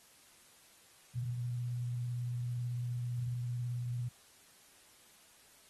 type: tone with vibrato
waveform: sine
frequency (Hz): 121.6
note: B2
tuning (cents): -26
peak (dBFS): -34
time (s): 1.15-4.09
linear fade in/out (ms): 10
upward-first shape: sine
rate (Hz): 18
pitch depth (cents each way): 21
effects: white hiss -62 dBFS RMS until 5.69 s + AAC 32 kbps